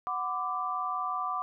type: chord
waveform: sine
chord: B minor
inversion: second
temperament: equal with one note detuned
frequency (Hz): 740 / 1009.1 / 1174.7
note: F#5 / B5 / D6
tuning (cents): 0 / +37 / 0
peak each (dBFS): -36 / -37 / -31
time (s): 0.07-1.42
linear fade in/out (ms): 0
effects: none